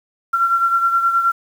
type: beating tone pair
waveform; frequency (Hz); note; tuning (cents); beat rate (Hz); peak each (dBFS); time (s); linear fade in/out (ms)
sine; 1364 / 1373.5; F6 / F6; -41 / -29; 9.5; -14 / -22; 0.33-1.32; 10
effects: 7-bit